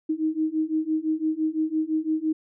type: beating tone pair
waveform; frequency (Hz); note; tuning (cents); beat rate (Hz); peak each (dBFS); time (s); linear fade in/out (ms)
sine; 311.1 / 317; D#4 / D#4; 0 / +32; 5.9; -26 / -25; 0.09-2.33; 10
effects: none